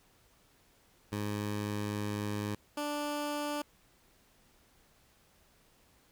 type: tone pair in turn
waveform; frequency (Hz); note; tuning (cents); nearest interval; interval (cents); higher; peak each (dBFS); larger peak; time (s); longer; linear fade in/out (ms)
15% pulse; 103.83 / 293.7; G#2 / D4; 0 / 0; octave + tritone; 1800; second; -27; neither; 1.12-2.55 / 2.77-3.62; first; 5
effects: pink hiss -66 dBFS RMS until 6.11 s